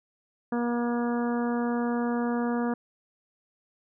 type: harmonic tone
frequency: 238.7 Hz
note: A#3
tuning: 41 cents sharp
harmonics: 1 / 2 / 3 / 4 / 5 / 6 / 7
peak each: -26 / -32 / -36 / -38 / -40 / -42 / -43 dBFS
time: 0.52-2.74 s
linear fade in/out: 5 ms
effects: none